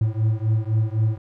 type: beating tone pair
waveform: triangle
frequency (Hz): 108 / 111.9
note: A2 / A2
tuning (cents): -32 / +30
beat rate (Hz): 3.9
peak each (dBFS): -19 / -20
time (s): 0.01-1.18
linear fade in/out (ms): 5
effects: none